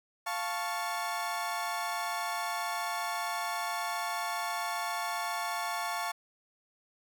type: chord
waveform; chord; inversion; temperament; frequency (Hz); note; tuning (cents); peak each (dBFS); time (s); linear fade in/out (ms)
30% pulse; F augmented; none; equal; 698.5 / 880 / 1108.7; F5 / A5 / C#6; 0 / 0 / 0; -34; 0.26-6.12; 10
effects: none